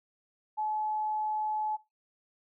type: tone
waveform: sine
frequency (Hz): 857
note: A5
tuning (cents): -46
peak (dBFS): -29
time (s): 0.57-1.77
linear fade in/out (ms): 20
effects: noise-tail reverb RT60 0.2 s tail -17 dB re dry